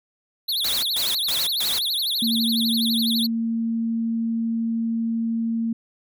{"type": "tone with vibrato", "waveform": "square", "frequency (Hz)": 3831, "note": "A#7", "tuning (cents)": 47, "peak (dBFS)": -22, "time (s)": [0.48, 3.27], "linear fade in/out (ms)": 10, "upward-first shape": "triangle", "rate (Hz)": 12, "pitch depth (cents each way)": 300}
{"type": "noise bursts", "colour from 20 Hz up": "white", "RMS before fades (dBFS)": -29, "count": 4, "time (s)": [0.64, 1.79], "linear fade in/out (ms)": 5, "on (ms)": 190, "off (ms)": 130}
{"type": "tone", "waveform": "sine", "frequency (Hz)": 228.2, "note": "A#3", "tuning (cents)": -37, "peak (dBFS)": -21, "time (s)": [2.22, 5.73], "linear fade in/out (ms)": 5}
{"effects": []}